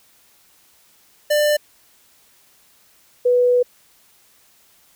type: tone pair in turn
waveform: square / sine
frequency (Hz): 595 / 492.4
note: D5 / B4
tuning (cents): +22 / -5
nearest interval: minor third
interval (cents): 327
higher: first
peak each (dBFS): -15 / -12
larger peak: second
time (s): 1.3-1.57 / 3.25-3.63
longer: second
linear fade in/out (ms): 10
effects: white hiss -55 dBFS RMS until 4.95 s